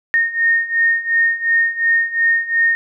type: beating tone pair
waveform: sine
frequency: 1840 / 1842.8 Hz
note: A#6 / A#6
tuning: -23 / -20 cents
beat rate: 2.8 Hz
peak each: -18 / -15 dBFS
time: 0.14-2.75 s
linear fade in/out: 0 ms
effects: none